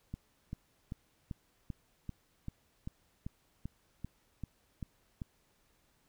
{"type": "click train", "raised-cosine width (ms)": 5, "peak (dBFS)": -27, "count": 14, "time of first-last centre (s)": [0.14, 5.218], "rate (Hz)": 2.56, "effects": ["pink hiss -72 dBFS RMS until 6.08 s"]}